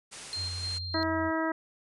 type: low-pass noise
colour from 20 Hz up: white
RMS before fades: -45 dBFS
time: 0.11-0.79 s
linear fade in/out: 20 ms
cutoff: 10000 Hz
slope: 96 dB/octave
type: tone with tremolo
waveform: sine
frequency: 4186 Hz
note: C8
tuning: in tune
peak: -32 dBFS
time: 0.33-1.03 s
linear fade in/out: 0 ms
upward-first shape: square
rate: 3.3 Hz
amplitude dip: 40%
type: tone with vibrato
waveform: sine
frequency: 88.9 Hz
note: F2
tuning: 31 cents sharp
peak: -36 dBFS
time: 0.35-1.32 s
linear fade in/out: 50 ms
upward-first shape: triangle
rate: 4.2 Hz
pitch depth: 12 cents each way
type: harmonic tone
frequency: 321.8 Hz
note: E4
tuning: 42 cents flat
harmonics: 1 / 2 / 3 / 4 / 5 / 6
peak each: -30 / -33 / -35 / -36 / -37 / -38 dBFS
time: 0.94-1.52 s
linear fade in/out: 5 ms
effects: none